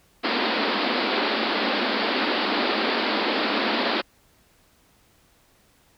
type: band-pass noise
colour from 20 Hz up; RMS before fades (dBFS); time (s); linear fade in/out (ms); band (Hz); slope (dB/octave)
pink; -24; 0.23-4.02; 20; 210 to 4800; 96
effects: pink hiss -60 dBFS RMS until 5.97 s